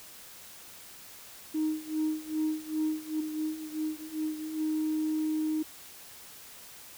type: tone with tremolo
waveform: sine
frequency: 311.1 Hz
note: D#4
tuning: in tune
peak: -24 dBFS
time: 1.54-4.61 s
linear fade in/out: 10 ms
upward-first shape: sine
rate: 2.5 Hz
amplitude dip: 90%
type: tone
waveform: sine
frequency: 311 Hz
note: D#4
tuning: 1 cent flat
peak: -26 dBFS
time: 3.2-5.63 s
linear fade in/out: 10 ms
effects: tanh soft clip ceiling -22 dBFS + white hiss -49 dBFS RMS until 6.97 s